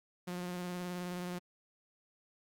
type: tone with vibrato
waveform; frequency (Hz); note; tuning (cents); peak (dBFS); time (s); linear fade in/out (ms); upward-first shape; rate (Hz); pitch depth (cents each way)
sawtooth; 178.4; F3; +37; -34; 0.27-1.39; 10; sine; 19; 21
effects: Opus 48 kbps